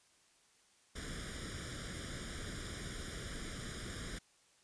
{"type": "noise with comb filter", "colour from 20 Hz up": "pink", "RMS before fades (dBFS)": -44, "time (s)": [0.95, 4.19], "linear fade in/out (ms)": 10, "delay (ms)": 0.57, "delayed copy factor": 0.8, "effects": ["white hiss -69 dBFS RMS until 4.63 s", "resampled to 22050 Hz"]}